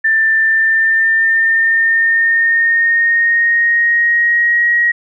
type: tone with pitch glide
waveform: sine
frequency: 1779 to 1895.7 Hz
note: A6 to A#6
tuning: +19 to +29 cents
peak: -9 dBFS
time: 0.04-4.92 s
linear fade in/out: 10 ms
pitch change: +110 cents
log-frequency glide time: 0.35-4.68 s
effects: none